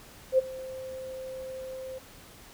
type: tone with ADSR envelope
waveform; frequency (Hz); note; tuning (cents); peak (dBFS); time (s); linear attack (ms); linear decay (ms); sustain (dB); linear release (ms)
sine; 522; C5; -4; -16; 0.32-1.99; 63; 21; -20; 15
effects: pink hiss -51 dBFS RMS until 2.53 s